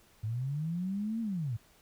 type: linear two-way sweep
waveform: sine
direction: up then down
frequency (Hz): 103.83 to 231.9 to 103.83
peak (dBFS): -31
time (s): 0.23-1.57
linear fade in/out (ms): 10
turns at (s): 1.21
effects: pink hiss -63 dBFS RMS until 1.81 s